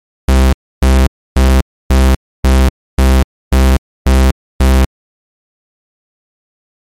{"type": "tone bursts", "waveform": "45% pulse", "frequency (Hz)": 65.6, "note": "C2", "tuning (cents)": 5, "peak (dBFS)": -5, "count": 9, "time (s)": [0.28, 4.85], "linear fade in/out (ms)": 5, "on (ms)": 250, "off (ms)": 290, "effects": ["MP3 64 kbps"]}